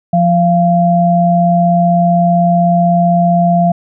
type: tone pair together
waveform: sine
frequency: 174.61 / 689.6 Hz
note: F3 / F5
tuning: 0 / -22 cents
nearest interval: 2 octaves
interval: 2378 cents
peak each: -10 dBFS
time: 0.13-3.72 s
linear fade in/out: 5 ms
effects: none